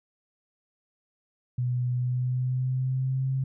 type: tone with pitch glide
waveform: sine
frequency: 124 to 132.9 Hz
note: B2 to C3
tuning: +7 to +27 cents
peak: -24 dBFS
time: 1.58-3.44 s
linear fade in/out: 5 ms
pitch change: +120 cents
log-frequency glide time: 1.95-3.32 s
effects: none